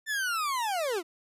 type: linear sweep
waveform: 40% pulse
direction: down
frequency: 1790 to 311.1 Hz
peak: -27 dBFS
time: 0.06-1.03 s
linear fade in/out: 50 ms
effects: resampled to 32000 Hz

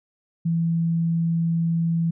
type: tone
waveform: sine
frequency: 166.4 Hz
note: E3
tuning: 17 cents sharp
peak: -19 dBFS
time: 0.45-2.11 s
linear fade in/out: 10 ms
effects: none

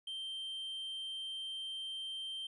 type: tone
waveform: triangle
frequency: 3140 Hz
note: G7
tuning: 2 cents sharp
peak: -38 dBFS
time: 0.07-2.47 s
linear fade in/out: 5 ms
effects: resampled to 24000 Hz

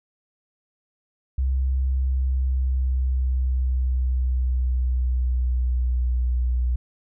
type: tone with pitch glide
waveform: sine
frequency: 65.5 to 61.47 Hz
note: C2 to B1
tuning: +2 to -7 cents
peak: -19 dBFS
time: 1.38-6.76 s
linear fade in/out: 5 ms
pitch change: -109 cents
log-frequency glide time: 1.83-6.18 s
effects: none

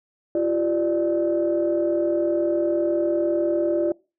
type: tone cluster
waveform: sine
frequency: 341.1 / 381 / 593 Hz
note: F4 / G4 / D5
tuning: -41 / -49 / +17 cents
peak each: -21 / -29 / -22 dBFS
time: 0.35-3.92 s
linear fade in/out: 2 ms
effects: noise-tail reverb RT60 0.3 s tail -23 dB re dry + tanh soft clip ceiling -12 dBFS

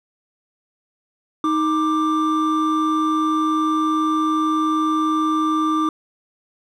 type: tone pair together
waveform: triangle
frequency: 313.3 / 1182.9 Hz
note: D#4 / D6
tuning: +12 / +12 cents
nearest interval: octave + major seventh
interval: 2300 cents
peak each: -17 / -18 dBFS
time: 1.44-5.89 s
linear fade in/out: 2 ms
effects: none

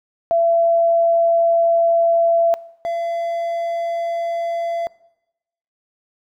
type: tone pair in turn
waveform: sine / triangle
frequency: 673 / 677.7 Hz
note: E5 / E5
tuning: +36 / +48 cents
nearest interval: unison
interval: 12 cents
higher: second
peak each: -13 / -18 dBFS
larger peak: first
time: 0.31-2.54 / 2.85-4.87 s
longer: first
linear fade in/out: 0 ms
effects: noise-tail reverb RT60 0.9 s tail -21 dB re dry

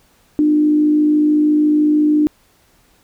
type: tone with frequency modulation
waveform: sine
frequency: 301 Hz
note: D4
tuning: 43 cents sharp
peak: -10 dBFS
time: 0.39-2.27 s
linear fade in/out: 0 ms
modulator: 53.9 Hz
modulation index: 0.25
effects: pink hiss -55 dBFS RMS until 3.03 s

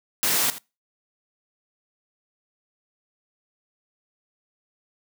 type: noise with echo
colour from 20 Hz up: white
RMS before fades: -22 dBFS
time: 0.23-0.5 s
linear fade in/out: 0 ms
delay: 82 ms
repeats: 1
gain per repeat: -15 dB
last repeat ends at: 0.582 s
effects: noise-tail reverb RT60 0.3 s tail -25 dB re dry + high-pass 150 Hz 12 dB/octave

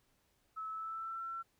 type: tone with pitch glide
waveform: sine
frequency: 1300 to 1349.7 Hz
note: E6 to E6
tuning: -24 to +40 cents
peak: -39 dBFS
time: 0.56-1.43 s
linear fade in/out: 20 ms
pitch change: +64 cents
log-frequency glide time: 0.7-1.25 s
effects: pink hiss -75 dBFS RMS until 1.59 s

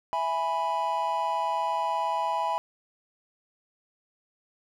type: chord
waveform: triangle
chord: E major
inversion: none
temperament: equal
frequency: 659.3 / 830.6 / 987.8 Hz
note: E5 / G#5 / B5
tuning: 0 / 0 / 0 cents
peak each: -31 / -28 / -26 dBFS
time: 0.13-2.58 s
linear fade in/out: 0 ms
effects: none

